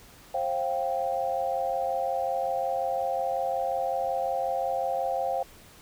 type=chord; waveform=sine; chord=C suspended fourth; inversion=none; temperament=equal with one note detuned; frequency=531.8 / 698.5 / 784 Hz; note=C5 / F5 / G5; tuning=+28 / 0 / 0 cents; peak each=-30 dBFS; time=0.34-5.43 s; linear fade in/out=5 ms; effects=pink hiss -52 dBFS RMS until 5.81 s